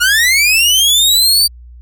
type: linear sweep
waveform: sawtooth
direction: up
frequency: 1396.9 to 4656 Hz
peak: -5 dBFS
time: 0-1.48 s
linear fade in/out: 20 ms
effects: added 60 Hz sine -33 dBFS peak until 1.81 s